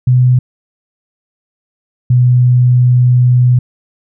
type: tone pair in turn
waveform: sine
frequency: 125.9 / 124.31 Hz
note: B2 / B2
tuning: +34 / +12 cents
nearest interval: unison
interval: 22 cents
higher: first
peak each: -5 dBFS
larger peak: neither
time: 0.07-0.39 / 2.1-3.59 s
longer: second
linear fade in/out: 5 ms
effects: none